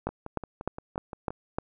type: two click trains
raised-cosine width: 1 ms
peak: -14 / -23 dBFS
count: 6 / 8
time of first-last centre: 0.07-1.585 / 0.09-1.305 s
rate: 3.3 / 5.76 Hz
effects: none